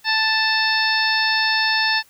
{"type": "harmonic tone with a mistuned harmonic", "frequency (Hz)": 880, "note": "A5", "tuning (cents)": 0, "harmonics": [1, 2, 3, 4, 5, 6], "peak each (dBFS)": [-24, -20, -25, -27, -24, -25], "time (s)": [0.04, 2.03], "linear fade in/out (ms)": 50, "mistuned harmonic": 4, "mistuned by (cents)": 56, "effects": ["white hiss -54 dBFS RMS until 2.09 s"]}